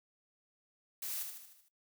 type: noise with echo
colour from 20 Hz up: blue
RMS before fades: -40 dBFS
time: 1.02-1.23 s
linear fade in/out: 5 ms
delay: 76 ms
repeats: 6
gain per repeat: -5 dB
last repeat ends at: 1.686 s
effects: noise-tail reverb RT60 0.1 s tail -17 dB re dry